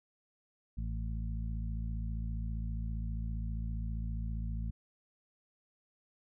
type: harmonic tone with a mistuned harmonic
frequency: 55 Hz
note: A1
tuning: in tune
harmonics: 1 / 2 / 3 / 4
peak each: -35 / -41 / -45 / -47 dBFS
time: 0.77-4.71 s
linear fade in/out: 10 ms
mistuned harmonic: 4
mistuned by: +22 cents
effects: none